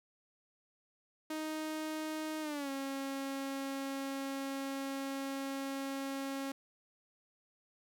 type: tone with pitch glide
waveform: sawtooth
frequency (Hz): 311.6 to 272.8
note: D#4 to C#4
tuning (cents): +3 to -28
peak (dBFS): -33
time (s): 1.3-6.52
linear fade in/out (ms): 5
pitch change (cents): -231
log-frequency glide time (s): 2.41-2.7
effects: none